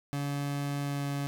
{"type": "tone with pitch glide", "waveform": "30% pulse", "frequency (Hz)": [142.4, 141.42], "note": ["C#3", "C#3"], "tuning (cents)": [47, 35], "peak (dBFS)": -28, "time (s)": [0.13, 1.27], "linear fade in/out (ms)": 0, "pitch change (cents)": -12, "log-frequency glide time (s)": [0.82, 1.07], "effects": []}